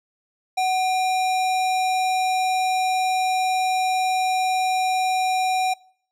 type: tone with sample-and-hold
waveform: sine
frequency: 747 Hz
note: F#5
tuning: 16 cents sharp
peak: -18 dBFS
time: 0.57-5.74 s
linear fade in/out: 10 ms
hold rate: 3150 Hz
effects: noise-tail reverb RT60 0.6 s tail -25 dB re dry + low-pass 9000 Hz 12 dB/octave